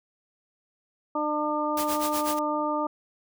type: harmonic tone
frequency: 300.6 Hz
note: D4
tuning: 40 cents sharp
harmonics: 1 / 2 / 3 / 4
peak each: -30 / -30 / -30 / -30 dBFS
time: 1.15-2.87 s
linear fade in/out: 5 ms
type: noise with tremolo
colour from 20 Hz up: white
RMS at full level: -31 dBFS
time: 1.77-2.39 s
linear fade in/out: 2 ms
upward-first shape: sine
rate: 8.1 Hz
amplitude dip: 85%
effects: none